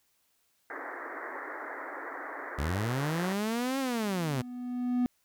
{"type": "band-pass noise", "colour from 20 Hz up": "white", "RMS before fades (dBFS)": -40, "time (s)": [0.7, 3.33], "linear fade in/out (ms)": 2, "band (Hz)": [270, 2000], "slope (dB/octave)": 96}
{"type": "linear two-way sweep", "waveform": "sawtooth", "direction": "up then down", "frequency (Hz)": [66, 274.2, 119.9], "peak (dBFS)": -25, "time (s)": [2.58, 4.42], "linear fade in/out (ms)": 10, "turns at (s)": 3.79}
{"type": "tone with exponential growth", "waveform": "triangle", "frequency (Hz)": 246.9, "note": "B3", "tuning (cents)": 0, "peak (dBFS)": -21, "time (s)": [3.58, 5.06], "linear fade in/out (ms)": 0, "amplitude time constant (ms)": 320}
{"effects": ["white hiss -72 dBFS RMS until 5.24 s"]}